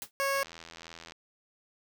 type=noise with exponential decay; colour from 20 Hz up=white; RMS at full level=-34 dBFS; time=0.02-0.11 s; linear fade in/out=0 ms; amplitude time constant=18 ms
type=tone; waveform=15% pulse; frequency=550 Hz; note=C#5; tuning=14 cents flat; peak=-21 dBFS; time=0.2-0.43 s; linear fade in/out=0 ms
type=click train; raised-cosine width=0.2 ms; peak=-28 dBFS; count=65; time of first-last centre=0.35-1.121 s; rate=83 Hz
effects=none